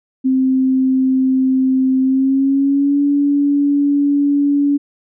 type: tone with pitch glide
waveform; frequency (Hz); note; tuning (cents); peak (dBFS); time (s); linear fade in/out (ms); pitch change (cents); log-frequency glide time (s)
sine; 261.6 to 285.3; C4 to C#4; 0 to +50; -11; 0.24-4.78; 20; +150; 2.01-3
effects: none